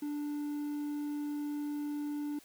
triangle tone with quantisation, 293.7 Hz, D4, in tune, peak -32 dBFS, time 0.02-2.39 s, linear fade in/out 5 ms, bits 10, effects white hiss -60 dBFS RMS until 2.44 s

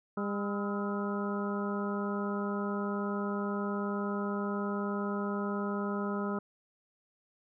harmonic tone with a mistuned harmonic, 202.1 Hz, G#3, 47 cents flat, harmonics 1 / 2 / 3 / 4 / 5 / 6 / 7, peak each -33 / -37 / -42 / -46 / -43 / -40 / -46 dBFS, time 0.17-6.39 s, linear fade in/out 5 ms, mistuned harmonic 6, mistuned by +89 cents, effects none

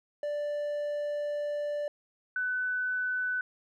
triangle / sine tone pair in turn, 587.3 / 1500.6 Hz, D5 / F#6, 0 / +24 cents, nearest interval octave + major third, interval 1624 cents, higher second, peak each -28 dBFS, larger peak neither, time 0.23-1.88 / 2.36-3.41 s, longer first, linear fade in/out 2 ms, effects none

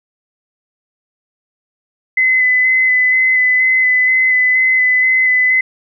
sine tone with vibrato, 2024 Hz, B6, 42 cents sharp, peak -9 dBFS, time 2.17-5.61 s, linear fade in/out 5 ms, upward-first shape square, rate 2.1 Hz, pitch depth 13 cents each way, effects none

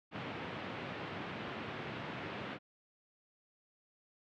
pink band-pass noise, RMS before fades -43 dBFS, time 0.11-2.59 s, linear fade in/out 50 ms, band 110 to 3100 Hz, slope 24 dB/octave, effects none

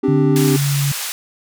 triangle chord, C suspended second, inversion none, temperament just, 261.6 / 294.3 / 392.4 Hz, C4 / D4 / G4, 0 / +4 / +2 cents, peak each -16 dBFS, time 0.03-0.57 s, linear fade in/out 10 ms
sine tone with pitch glide, 146.83 to 141.09 Hz, D3 to C#3, 0 to +31 cents, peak -15 dBFS, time 0.08-0.92 s, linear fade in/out 5 ms, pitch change -69 cents, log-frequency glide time 0.44-0.55 s
white band-pass noise, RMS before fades -25 dBFS, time 0.36-1.12 s, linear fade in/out 0 ms, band 920 to 12000 Hz, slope 12 dB/octave
effects none

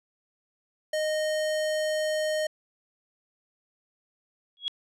square tone, 618 Hz, D#5, 12 cents flat, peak -26 dBFS, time 0.93-2.47 s, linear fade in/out 5 ms
sine tone with exponential growth, 3322 Hz, G#7, in tune, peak -22 dBFS, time 4.57-4.68 s, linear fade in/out 0 ms, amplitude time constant 22 ms
effects low-pass 10000 Hz 12 dB/octave

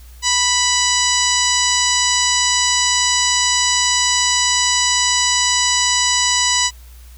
harmonic tone with a mistuned harmonic, 987.8 Hz, B5, in tune, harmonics 1 / 2 / 3 / 4 / 5 / 6 / 7 / 8, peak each -22 / -22 / -22 / -22 / -22 / -22 / -22 / -22 dBFS, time 0.22-6.71 s, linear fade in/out 50 ms, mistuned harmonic 6, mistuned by -16 cents, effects added 60 Hz sine -37 dBFS peak until 7.17 s + white hiss -49 dBFS RMS until 7.17 s

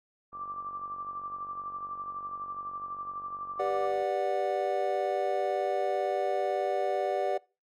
sine tone with tremolo, 1174.7 Hz, D6, in tune, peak -33 dBFS, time 0.32-3.93 s, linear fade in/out 50 ms, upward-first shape sine, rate 12 Hz, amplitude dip 55%
click train, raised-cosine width 1 ms, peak -39 dBFS, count 176, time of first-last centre 0.33-4.022 s, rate 47.4 Hz
triangle chord, G major seventh, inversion none, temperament just, 392 / 490 / 588 / 735 Hz, G4 / B4 / D5 / F#5, 0 / -14 / +2 / -12 cents, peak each -31 / -34 / -29 / -29 dBFS, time 3.59-7.38 s, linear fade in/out 10 ms
effects noise-tail reverb RT60 0.3 s tail -23 dB re dry

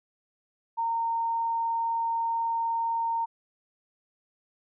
sine tone, 919 Hz, A#5, 25 cents flat, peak -25 dBFS, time 0.77-3.26 s, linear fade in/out 20 ms, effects none

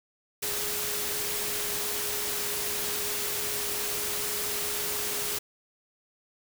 sine tone in noise, 415.3 Hz, G#4, in tune, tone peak -40 dBFS, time 0.42-5.39 s, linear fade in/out 10 ms, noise white, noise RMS -31 dBFS, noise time 0.42-5.39 s, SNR -12 dB, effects none

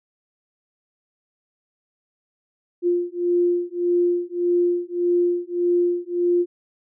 sine beating tone pair, 350 / 351.7 Hz, F4 / F4, +4 / +12 cents, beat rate 1.7 Hz, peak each -21 dBFS, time 2.82-6.46 s, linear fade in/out 50 ms, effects none

